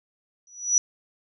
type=tone with exponential growth; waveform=sine; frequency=5880 Hz; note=F#8; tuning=12 cents flat; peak=-13 dBFS; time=0.47-0.78 s; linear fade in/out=1 ms; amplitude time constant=66 ms; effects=none